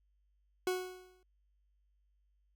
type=tone with exponential decay; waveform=40% pulse; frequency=367.7 Hz; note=F#4; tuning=11 cents flat; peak=-28 dBFS; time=0.67-1.23 s; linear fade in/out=2 ms; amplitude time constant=120 ms; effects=added 50 Hz sine -70 dBFS peak until 2.55 s